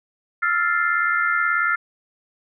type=chord; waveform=sine; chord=F major seventh; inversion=third; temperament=equal; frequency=1318.5 / 1396.9 / 1760 / 2093 Hz; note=E6 / F6 / A6 / C7; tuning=0 / 0 / 0 / 0 cents; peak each=-25 / -20 / -25 / -26 dBFS; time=0.42-1.76 s; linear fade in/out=10 ms; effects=none